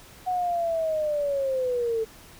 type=linear sweep; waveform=sine; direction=down; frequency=740 to 440 Hz; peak=-23 dBFS; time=0.26-2.05 s; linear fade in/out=20 ms; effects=pink hiss -49 dBFS RMS until 2.39 s

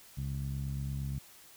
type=tone with low-pass filter; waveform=15% pulse; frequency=68.6 Hz; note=C#2; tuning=17 cents flat; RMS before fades=-36 dBFS; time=0.17-1.19 s; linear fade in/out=10 ms; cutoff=140 Hz; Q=1.9; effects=white hiss -56 dBFS RMS until 1.56 s

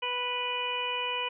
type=harmonic tone; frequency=492.8 Hz; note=B4; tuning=4 cents flat; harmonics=1 / 2 / 3 / 4 / 5 / 6; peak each=-38 / -34 / -45 / -44 / -34 / -34 dBFS; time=0.02-1.29 s; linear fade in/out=10 ms; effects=none

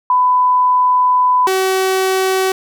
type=tone pair in turn; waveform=sine / sawtooth; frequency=1000 / 378.8 Hz; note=B5 / F#4; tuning=+21 / +41 cents; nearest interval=octave + perfect fourth; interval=1680 cents; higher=first; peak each=-9 dBFS; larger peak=neither; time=0.1-1.47 / 1.47-2.52 s; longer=first; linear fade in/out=2 ms; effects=none

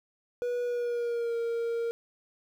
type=tone with pitch glide; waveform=triangle; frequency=486.7 to 465 Hz; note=B4 to A#4; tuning=-25 to -4 cents; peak=-26 dBFS; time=0.42-1.91 s; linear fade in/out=0 ms; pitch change=-79 cents; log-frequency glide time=0.63-1.36 s; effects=10-bit

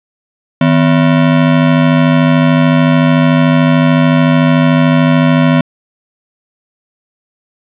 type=ring-modulated tone; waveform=square; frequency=205.6 Hz; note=G#3; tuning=17 cents flat; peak=-4 dBFS; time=0.61-5.61 s; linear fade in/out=2 ms; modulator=46.8 Hz; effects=resampled to 8000 Hz + 7-bit

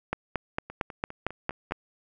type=two click trains; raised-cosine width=0.5 ms; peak=-24 / -12 dBFS; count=6 / 8; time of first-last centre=0.7-1.71 / 0.13-1.721 s; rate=4.95 / 4.4 Hz; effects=none

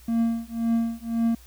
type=tone with tremolo; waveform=triangle; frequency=230 Hz; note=A#3; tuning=23 cents flat; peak=-16 dBFS; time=0.08-1.35 s; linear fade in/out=5 ms; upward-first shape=triangle; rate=1.9 Hz; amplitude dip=100%; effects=added 60 Hz sine -48 dBFS peak until 1.46 s + white hiss -54 dBFS RMS until 1.46 s

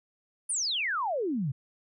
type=exponential sweep; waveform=sine; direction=down; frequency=10000 to 122.2 Hz; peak=-27 dBFS; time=0.49-1.52 s; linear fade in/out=10 ms; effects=none

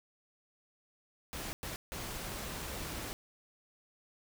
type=noise bursts at uneven times; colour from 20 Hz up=pink; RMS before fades=-41 dBFS; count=3; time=1.33-1.53 / 1.63-1.76 / 1.92-3.13 s; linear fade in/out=0 ms; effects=none

